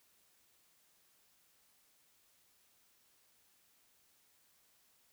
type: silence
effects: white hiss -71 dBFS RMS until 5.12 s